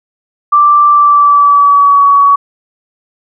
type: tone with pitch glide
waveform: sine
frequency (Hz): 1174 to 1128.8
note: D6 to C#6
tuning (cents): -1 to +31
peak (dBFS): -3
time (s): 0.52-2.36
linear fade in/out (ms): 10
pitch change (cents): -68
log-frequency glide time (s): 0.89-2.05
effects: none